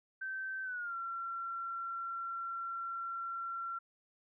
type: tone with pitch glide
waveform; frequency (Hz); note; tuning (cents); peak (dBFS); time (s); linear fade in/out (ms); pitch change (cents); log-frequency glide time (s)
sine; 1547 to 1362.4; G6 to F6; -23 to -43; -37; 0.21-3.79; 10; -220; 0.63-0.95
effects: none